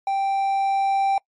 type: tone with level ramp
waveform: triangle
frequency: 784 Hz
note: G5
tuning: in tune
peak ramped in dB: -18 to -15 dBFS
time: 0.07-1.18 s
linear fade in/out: 2 ms
effects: noise-tail reverb RT60 0.1 s tail -25 dB re dry + MP3 48 kbps